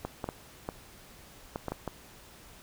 clicks, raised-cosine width 1 ms, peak -19 dBFS, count 8, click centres 0.05 / 0.242 / 0.289 / 0.689 / 1.559 / 1.683 / 1.72 / 1.877 s, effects pink hiss -53 dBFS RMS until 2.62 s

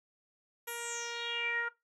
10% pulse tone with low-pass filter sweep, 470.8 Hz, A#4, 17 cents sharp, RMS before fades -37 dBFS, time 0.67-1.69 s, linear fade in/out 10 ms, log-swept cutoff 12000 to 1500 Hz, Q 6.2, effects noise-tail reverb RT60 0.2 s tail -19 dB re dry

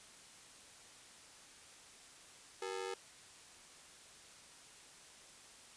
sawtooth ring-modulated tone, 427.2 Hz, G#4, 49 cents sharp, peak -33 dBFS, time 2.62-2.94 s, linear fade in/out 0 ms, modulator 46.9 Hz, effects white hiss -58 dBFS RMS until 5.76 s + resampled to 22050 Hz

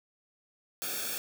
white noise with comb filter, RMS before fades -35 dBFS, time 0.82-1.18 s, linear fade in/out 0 ms, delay 1 ms, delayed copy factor -0.85, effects none

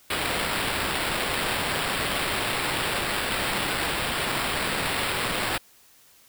blue noise with sample-and-hold, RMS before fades -27 dBFS, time 0.1-5.58 s, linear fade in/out 5 ms, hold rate 6300 Hz, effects white hiss -56 dBFS RMS until 6.28 s

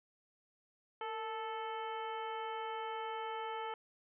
harmonic tone with a mistuned harmonic, 438.5 Hz, A4, 6 cents flat, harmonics 1 / 2 / 3 / 4 / 5 / 6 / 7, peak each -44 / -41 / -46 / -53 / -52 / -60 / -53 dBFS, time 1.01-3.74 s, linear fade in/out 2 ms, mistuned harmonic 1, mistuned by +64 cents, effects none

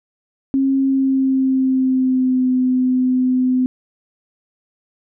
sine tone with pitch glide, 270 to 254.8 Hz, C#4 to C4, -45 to -46 cents, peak -13 dBFS, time 0.54-3.66 s, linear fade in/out 0 ms, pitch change -101 cents, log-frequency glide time 0.78-2.49 s, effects none

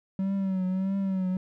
triangle tone with vibrato, 190.3 Hz, F#3, 49 cents sharp, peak -23 dBFS, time 0.19-1.37 s, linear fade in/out 2 ms, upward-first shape triangle, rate 1.6 Hz, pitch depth 64 cents each way, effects none

